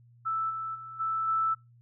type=tone with level steps; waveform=sine; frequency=1319 Hz; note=E6; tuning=1 cent sharp; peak=-27 / -32 / -40 / -27 / -24 dBFS; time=0.25-1.55 s; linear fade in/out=20 ms; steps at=0.49 / 0.74 / 0.99 / 1.27 s; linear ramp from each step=20 ms; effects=noise-tail reverb RT60 0.2 s tail -24 dB re dry + added 119 Hz sine -55 dBFS peak until 1.81 s